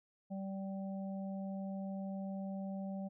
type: harmonic tone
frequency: 193.8 Hz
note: G3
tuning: 20 cents flat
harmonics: 1 / 3 / 4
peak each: -39 / -48 / -52 dBFS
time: 0.3-3.09 s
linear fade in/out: 20 ms
effects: none